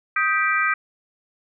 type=harmonic tone with a mistuned harmonic; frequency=392 Hz; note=G4; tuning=in tune; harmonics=3 / 4 / 5 / 6; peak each=-22 / -23 / -24 / -25 dBFS; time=0.16-0.74 s; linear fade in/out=5 ms; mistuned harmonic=3; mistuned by=+110 cents; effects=none